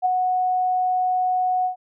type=tone with ADSR envelope; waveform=sine; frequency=736 Hz; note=F#5; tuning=9 cents flat; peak=-14 dBFS; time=0.02-1.76 s; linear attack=36 ms; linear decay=10 ms; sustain=-4 dB; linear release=110 ms; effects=none